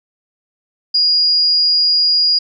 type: tone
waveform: sine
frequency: 4867 Hz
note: D#8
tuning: 39 cents flat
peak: -10 dBFS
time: 0.94-2.39 s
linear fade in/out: 10 ms
effects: none